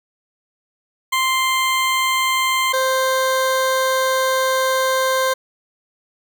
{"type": "tone pair in turn", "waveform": "20% pulse", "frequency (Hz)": [1046.5, 523.2], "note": ["C6", "C5"], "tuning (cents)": [0, 0], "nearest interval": "octave", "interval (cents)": 1200, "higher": "first", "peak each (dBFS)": -11, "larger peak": "neither", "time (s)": [[1.12, 2.73], [2.73, 5.34]], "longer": "second", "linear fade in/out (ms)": 10, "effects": []}